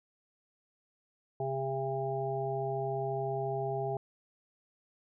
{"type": "harmonic tone", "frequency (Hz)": 134.4, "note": "C3", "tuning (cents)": 47, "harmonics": [1, 3, 5, 6], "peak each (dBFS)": [-37, -35, -37, -38], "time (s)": [1.4, 3.97], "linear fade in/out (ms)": 2, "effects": []}